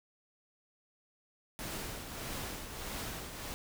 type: noise with tremolo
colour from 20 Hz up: pink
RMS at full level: -39 dBFS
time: 1.59-3.54 s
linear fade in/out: 0 ms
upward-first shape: triangle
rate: 1.6 Hz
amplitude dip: 55%
effects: none